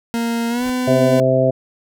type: tone with pitch glide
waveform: 40% pulse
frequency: 232.4 to 252 Hz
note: A#3 to B3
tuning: -5 to +35 cents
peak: -17 dBFS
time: 0.14-1.2 s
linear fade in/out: 0 ms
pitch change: +140 cents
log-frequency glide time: 0.49-0.65 s
type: noise with exponential growth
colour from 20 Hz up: pink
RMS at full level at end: -33 dBFS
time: 0.41-0.7 s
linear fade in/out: 1 ms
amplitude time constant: 62 ms
type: harmonic tone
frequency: 130.6 Hz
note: C3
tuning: 3 cents flat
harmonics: 1 / 2 / 3 / 4 / 5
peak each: -19 / -21 / -22 / -17 / -16 dBFS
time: 0.87-1.51 s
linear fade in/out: 10 ms
effects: none